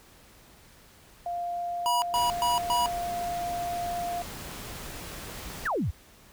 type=tone; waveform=sine; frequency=698.5 Hz; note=F5; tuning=in tune; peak=-29 dBFS; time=1.26-4.22 s; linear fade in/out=2 ms
type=tone bursts; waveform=square; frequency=970 Hz; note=B5; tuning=31 cents flat; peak=-24 dBFS; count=4; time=1.86-2.86 s; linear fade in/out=0 ms; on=160 ms; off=120 ms
type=noise; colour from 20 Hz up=pink; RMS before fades=-40 dBFS; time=2.14-5.68 s; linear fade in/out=10 ms
type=exponential sweep; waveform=sine; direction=down; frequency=2041 to 65.6 Hz; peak=-25 dBFS; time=5.65-5.91 s; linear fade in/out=10 ms
effects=pink hiss -55 dBFS RMS until 6.32 s